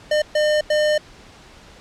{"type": "tone bursts at uneven times", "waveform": "square", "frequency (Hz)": 605, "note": "D#5", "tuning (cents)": -49, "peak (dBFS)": -16, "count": 3, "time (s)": [[0.11, 0.22], [0.35, 0.61], [0.7, 0.98]], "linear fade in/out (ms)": 5, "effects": ["pink hiss -45 dBFS RMS until 1.8 s", "low-pass 6000 Hz 12 dB/octave"]}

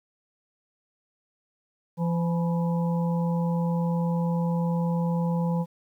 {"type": "harmonic tone with a mistuned harmonic", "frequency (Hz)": 170, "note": "F3", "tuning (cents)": -46, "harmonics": [1, 3, 5, 6], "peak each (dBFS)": [-23, -33, -37, -39], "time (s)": [1.97, 5.66], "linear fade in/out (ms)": 50, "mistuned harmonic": 6, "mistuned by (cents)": -67, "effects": ["10-bit"]}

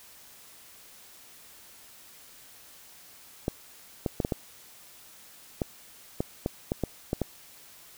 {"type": "clicks", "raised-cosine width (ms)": 2, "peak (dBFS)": -13, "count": 12, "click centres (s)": [3.481, 4.062, 4.202, 4.249, 4.322, 5.618, 6.205, 6.461, 6.719, 6.837, 7.131, 7.217], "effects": ["white hiss -52 dBFS RMS until 7.97 s"]}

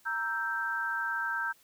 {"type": "chord", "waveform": "sine", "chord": "E diminished", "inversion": "second", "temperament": "equal", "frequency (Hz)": [932.3, 1318.5, 1568], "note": ["Bb5", "E6", "G6"], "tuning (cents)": [0, 0, 0], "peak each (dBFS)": [-37, -37, -31], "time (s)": [0.05, 1.53], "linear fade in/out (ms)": 20, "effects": ["white hiss -63 dBFS RMS until 1.63 s"]}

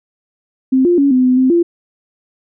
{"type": "tone with pitch steps", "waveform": "sine", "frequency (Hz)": [261.7, 350.4, 280, 255.1, 253.6, 259.2, 342.7], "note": ["C4", "F4", "C#4", "C4", "B3", "C4", "F4"], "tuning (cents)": [0, 6, 18, -44, 46, -16, -33], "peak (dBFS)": -8, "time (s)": [0.72, 1.63], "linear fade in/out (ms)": 10, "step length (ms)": 130, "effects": []}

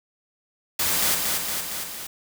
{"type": "noise with echo", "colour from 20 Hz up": "white", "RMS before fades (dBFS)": -23, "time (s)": [0.79, 1.15], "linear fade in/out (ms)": 5, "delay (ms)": 230, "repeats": 4, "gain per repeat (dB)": -3, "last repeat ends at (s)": 2.07, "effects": []}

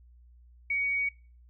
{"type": "tone", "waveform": "sine", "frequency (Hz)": 2247, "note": "C#7", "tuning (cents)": 23, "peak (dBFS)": -26, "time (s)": [0.7, 1.09], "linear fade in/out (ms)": 5, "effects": ["noise-tail reverb RT60 0.4 s tail -22 dB re dry", "added 60 Hz sine -53 dBFS peak until 1.49 s"]}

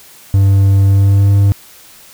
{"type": "tone with pitch glide", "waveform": "triangle", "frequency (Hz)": [98, 99.83], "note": ["G2", "G2"], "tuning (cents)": [0, 32], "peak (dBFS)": -4, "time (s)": [0.34, 1.52], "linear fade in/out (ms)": 0, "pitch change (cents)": 32, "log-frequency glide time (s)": [0.86, 1.32], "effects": ["white hiss -40 dBFS RMS until 2.13 s"]}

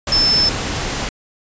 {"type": "tone in noise", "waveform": "sine", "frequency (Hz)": 5274, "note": "E8", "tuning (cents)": 0, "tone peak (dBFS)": -12, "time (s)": [0.12, 0.49], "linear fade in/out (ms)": 2, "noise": "pink", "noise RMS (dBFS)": -22, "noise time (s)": [0.07, 1.09], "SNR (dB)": 7, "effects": ["resampled to 16000 Hz"]}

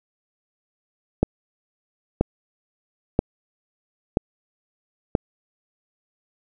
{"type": "click train", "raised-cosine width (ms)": 2, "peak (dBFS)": -3, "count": 5, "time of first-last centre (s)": [1.23, 5.152], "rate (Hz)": 1.02, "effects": []}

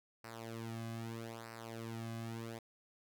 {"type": "tone with flanger", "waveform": "sawtooth", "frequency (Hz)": 114.4, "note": "A#2", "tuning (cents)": -32, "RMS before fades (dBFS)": -45, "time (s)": [0.24, 2.59], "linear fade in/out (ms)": 5, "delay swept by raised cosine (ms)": [0.29, 2.19], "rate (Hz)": 0.79, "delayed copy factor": -0.8, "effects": []}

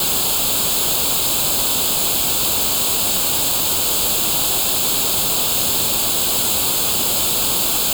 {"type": "noise with comb filter", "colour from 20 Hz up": "white", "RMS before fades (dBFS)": -18, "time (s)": [0, 7.93], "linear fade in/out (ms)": 2, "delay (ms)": 0.26, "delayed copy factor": 0.8, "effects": []}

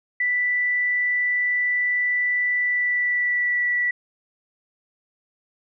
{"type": "tone with pitch glide", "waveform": "sine", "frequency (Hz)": [1975.5, 1955.1], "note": ["B6", "B6"], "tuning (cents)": [0, -18], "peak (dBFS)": -19, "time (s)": [0.2, 3.91], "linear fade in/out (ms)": 5, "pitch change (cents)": -18, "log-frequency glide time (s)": [2.57, 3.66], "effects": []}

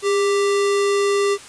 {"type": "tone with sample-and-hold", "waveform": "sine", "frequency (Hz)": 403.2, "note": "G4", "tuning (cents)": 49, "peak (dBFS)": -15, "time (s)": [0.02, 1.38], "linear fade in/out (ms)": 50, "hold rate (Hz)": 1575, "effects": ["white hiss -40 dBFS RMS until 1.48 s", "resampled to 22050 Hz"]}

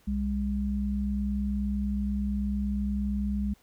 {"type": "tone pair together", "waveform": "sine", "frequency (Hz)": [64.1, 203.5], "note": ["C2", "G#3"], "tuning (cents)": [-35, -35], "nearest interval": "octave + minor sixth", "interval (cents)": 2000, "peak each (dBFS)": [-30, -28], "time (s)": [0.07, 3.54], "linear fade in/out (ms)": 10, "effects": ["pink hiss -63 dBFS RMS until 3.62 s"]}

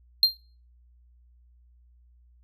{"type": "tone with exponential decay", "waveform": "triangle", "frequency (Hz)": 4186, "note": "C8", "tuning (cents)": 0, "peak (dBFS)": -10, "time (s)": [0.23, 0.37], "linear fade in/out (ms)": 1, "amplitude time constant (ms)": 30, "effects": ["noise-tail reverb RT60 0.4 s tail -24 dB re dry", "added 60 Hz sine -55 dBFS peak until 2.43 s"]}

